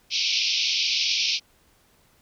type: band-pass noise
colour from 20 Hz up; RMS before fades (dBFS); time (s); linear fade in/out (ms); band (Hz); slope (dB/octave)
white; -24; 0.1-1.4; 50; 2300 to 5700; 96
effects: pink hiss -61 dBFS RMS until 2.21 s